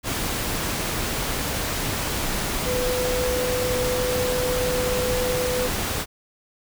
sine tone in noise, 500 Hz, B4, 21 cents sharp, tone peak -23 dBFS, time 2.64-5.7 s, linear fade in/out 50 ms, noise pink, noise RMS -26 dBFS, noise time 0.03-6.06 s, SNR 0 dB, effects none

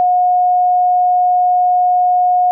sine tone, 723 Hz, F#5, 40 cents flat, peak -9 dBFS, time 0-2.51 s, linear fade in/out 0 ms, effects none

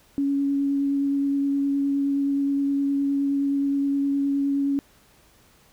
sine tone with vibrato, 279.3 Hz, C#4, 13 cents sharp, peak -20 dBFS, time 0.18-4.79 s, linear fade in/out 0 ms, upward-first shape triangle, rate 9.6 Hz, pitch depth 12 cents each way, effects pink hiss -57 dBFS RMS until 5.72 s

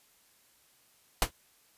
pink noise with exponential decay, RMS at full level -20 dBFS, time 1.22-1.31 s, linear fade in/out 1 ms, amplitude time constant 18 ms, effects white hiss -65 dBFS RMS until 1.77 s + resampled to 32000 Hz

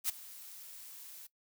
blue noise with ADSR envelope, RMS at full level -30 dBFS, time 0.04-1.27 s, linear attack 50 ms, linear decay 12 ms, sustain -20 dB, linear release 9 ms, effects noise-tail reverb RT60 0.1 s tail -19 dB re dry

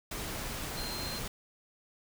sine tone in noise, 4159 Hz, C8, 11 cents flat, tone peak -40 dBFS, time 0.77-1.19 s, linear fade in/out 5 ms, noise pink, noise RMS -38 dBFS, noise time 0.11-1.28 s, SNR -5 dB, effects none

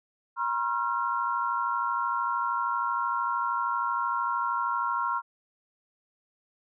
sine tone cluster, 956 / 1069 / 1372 Hz, A#5 / C6 / F6, +43 / +37 / -31 cents, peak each -30 dBFS, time 0.36-5.22 s, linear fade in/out 50 ms, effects none

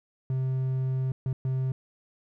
triangle tone bursts at uneven times, 130.81 Hz, C3, in tune, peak -23 dBFS, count 3, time 0.3-1.12 / 1.26-1.33 / 1.45-1.72 s, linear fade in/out 2 ms, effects none

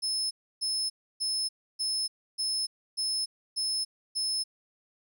35% pulse tone bursts, 5220 Hz, E8, 18 cents flat, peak -25 dBFS, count 8, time 0.02-4.44 s, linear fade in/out 20 ms, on 290 ms, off 300 ms, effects none

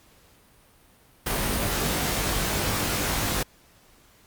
pink noise with comb filter, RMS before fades -26 dBFS, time 1.26-3.43 s, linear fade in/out 5 ms, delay 20 ms, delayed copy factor +1, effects pink hiss -57 dBFS RMS until 4.26 s + Opus 48 kbps

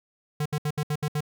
square tone bursts, 149.4 Hz, D3, 30 cents sharp, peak -25 dBFS, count 7, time 0.4-1.207 s, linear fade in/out 5 ms, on 57 ms, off 68 ms, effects none

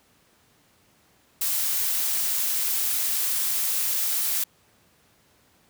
blue noise, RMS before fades -25 dBFS, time 1.41-4.44 s, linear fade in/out 5 ms, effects pink hiss -61 dBFS RMS until 5.69 s + high-pass 80 Hz 12 dB/octave

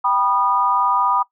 sine chord, G augmented, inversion none, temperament just, 784 / 980 / 1225 Hz, G5 / B5 / D#6, 0 / -14 / -27 cents, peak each -23 / -18 / -19 dBFS, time 0.04-1.23 s, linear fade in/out 10 ms, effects noise-tail reverb RT60 0.1 s tail -19 dB re dry

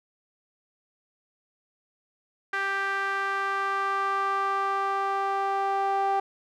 sawtooth tone with band-pass filter sweep, 392.8 Hz, G4, 4 cents sharp, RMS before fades -27 dBFS, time 2.53-6.2 s, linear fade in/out 5 ms, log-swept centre 1600 to 840 Hz, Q 3.4, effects none

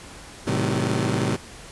20% pulse chord, A diminished seventh, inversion none, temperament just, 110 / 132 / 158.4 / 190.08 Hz, A2 / C3 / Eb3 / Gb3, 0 / +16 / +31 / +47 cents, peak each -21 / -21 / -24 / -23 dBFS, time 0.46-1.37 s, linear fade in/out 20 ms, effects pink hiss -42 dBFS RMS until 1.71 s + resampled to 24000 Hz

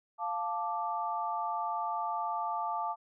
sine chord, D minor, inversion first, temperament equal, 698.5 / 880 / 1174.7 Hz, F5 / A5 / D6, 0 / 0 / 0 cents, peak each -37 / -34 / -36 dBFS, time 0.18-2.96 s, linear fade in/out 50 ms, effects none

